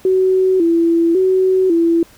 sine tone with vibrato, 354.4 Hz, F4, 25 cents sharp, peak -10 dBFS, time 0.05-2.03 s, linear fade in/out 2 ms, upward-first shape square, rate 0.91 Hz, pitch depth 99 cents each way, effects pink hiss -46 dBFS RMS until 2.17 s

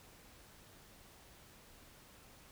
silence, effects pink hiss -60 dBFS RMS until 2.51 s

